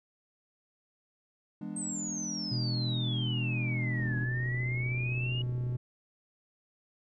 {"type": "chord", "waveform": "triangle", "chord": "E dominant seventh", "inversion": "none", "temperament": "just", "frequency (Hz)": [164.81, 206, 247.2, 296.7], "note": ["E3", "G#3", "B3", "D4"], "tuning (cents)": [0, -14, 2, 18], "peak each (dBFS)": [-42, -37, -42, -40], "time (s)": [1.61, 4.25], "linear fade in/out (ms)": 5}
{"type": "exponential two-way sweep", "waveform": "sine", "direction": "down then up", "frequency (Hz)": [8372, 1661.2, 2904], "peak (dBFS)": -35, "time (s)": [1.76, 5.42], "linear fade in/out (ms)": 5, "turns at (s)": 4.18}
{"type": "tone", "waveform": "triangle", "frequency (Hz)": 123.4, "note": "B2", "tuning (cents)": -1, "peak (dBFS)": -28, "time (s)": [2.51, 5.77], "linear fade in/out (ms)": 10}
{"type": "click train", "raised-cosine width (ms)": 3, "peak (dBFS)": -32, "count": 62, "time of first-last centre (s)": [4, 5.753], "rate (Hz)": 34.8}
{"effects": []}